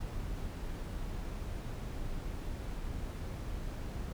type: noise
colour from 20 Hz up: brown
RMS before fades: -39 dBFS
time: 0-4.13 s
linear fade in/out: 10 ms
effects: none